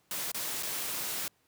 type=noise with dropouts; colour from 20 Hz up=white; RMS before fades=-35 dBFS; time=0.11-1.28 s; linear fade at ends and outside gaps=1 ms; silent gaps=0.317-0.345 / 0.626-0.631 s; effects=pink hiss -70 dBFS RMS until 1.47 s + high-pass 100 Hz 12 dB/octave